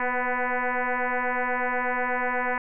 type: tone with frequency modulation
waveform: sine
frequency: 493.9 Hz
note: B4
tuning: in tune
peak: -23 dBFS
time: 0-2.58 s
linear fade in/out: 2 ms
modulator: 249 Hz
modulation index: 6.3
effects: none